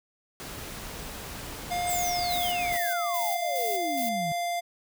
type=noise; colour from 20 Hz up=pink; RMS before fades=-39 dBFS; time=0.4-2.77 s; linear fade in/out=0 ms
type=tone with pitch glide; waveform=square; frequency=707 to 695.3 Hz; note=F5 to F5; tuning=+21 to -8 cents; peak=-28 dBFS; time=1.7-4.61 s; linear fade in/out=20 ms; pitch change=-29 cents; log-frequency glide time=2.64-2.8 s
type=exponential sweep; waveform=sine; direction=down; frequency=8372 to 153.6 Hz; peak=-32 dBFS; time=1.87-4.32 s; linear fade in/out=0 ms
type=noise with tremolo; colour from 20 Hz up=violet; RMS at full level=-34 dBFS; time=1.89-4.09 s; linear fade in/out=2 ms; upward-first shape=square; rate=2.4 Hz; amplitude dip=65%
effects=none